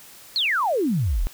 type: exponential sweep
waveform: sine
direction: down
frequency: 4435 to 30.87 Hz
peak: -19 dBFS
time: 0.36-1.27 s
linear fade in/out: 0 ms
effects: white hiss -46 dBFS RMS until 1.33 s